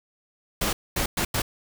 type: noise bursts at uneven times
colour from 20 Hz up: pink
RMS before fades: -25 dBFS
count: 4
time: 0.61-0.73 / 0.96-1.06 / 1.17-1.25 / 1.34-1.42 s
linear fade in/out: 5 ms
effects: none